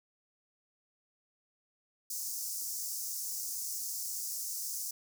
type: high-pass noise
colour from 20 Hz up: pink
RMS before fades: -38 dBFS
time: 2.1-4.91 s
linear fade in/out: 5 ms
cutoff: 5300 Hz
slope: 48 dB/octave
effects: none